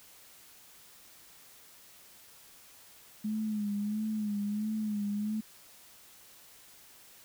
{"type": "tone with vibrato", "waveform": "sine", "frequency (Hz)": 210.5, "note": "G#3", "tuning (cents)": 24, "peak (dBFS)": -30, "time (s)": [3.24, 5.41], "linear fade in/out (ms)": 10, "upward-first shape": "sine", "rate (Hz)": 1.5, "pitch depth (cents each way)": 57, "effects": ["white hiss -56 dBFS RMS until 7.24 s"]}